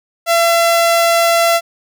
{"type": "tone", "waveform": "sawtooth", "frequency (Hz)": 676, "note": "E5", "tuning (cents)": 43, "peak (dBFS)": -6, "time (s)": [0.26, 1.61], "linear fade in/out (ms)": 50, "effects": []}